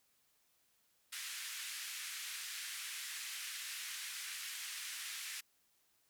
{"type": "band-pass noise", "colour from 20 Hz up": "pink", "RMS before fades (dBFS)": -45, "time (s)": [1.12, 5.41], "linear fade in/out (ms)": 10, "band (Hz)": [1700, 13000], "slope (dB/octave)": 24, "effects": ["white hiss -75 dBFS RMS until 6.09 s"]}